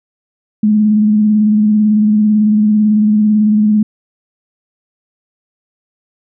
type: tone with vibrato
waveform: sine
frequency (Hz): 212.1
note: G#3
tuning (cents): +37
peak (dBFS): -7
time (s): 0.63-3.83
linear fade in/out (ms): 5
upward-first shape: square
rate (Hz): 18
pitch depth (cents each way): 26
effects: none